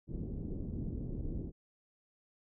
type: low-pass noise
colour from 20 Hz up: pink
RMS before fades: -39 dBFS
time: 0.07-1.52 s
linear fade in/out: 50 ms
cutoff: 360 Hz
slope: 24 dB/octave
effects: none